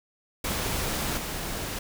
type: noise with level steps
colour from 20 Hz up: pink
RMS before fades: -29 / -33 dBFS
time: 0.44-1.79 s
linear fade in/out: 5 ms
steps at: 1.17 s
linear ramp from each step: 10 ms
effects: none